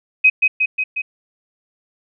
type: tone with echo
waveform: sine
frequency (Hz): 2524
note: D#7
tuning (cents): +24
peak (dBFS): -7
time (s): 0.24-0.3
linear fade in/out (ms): 10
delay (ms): 180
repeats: 4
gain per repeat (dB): -3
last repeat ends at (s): 1.02
effects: none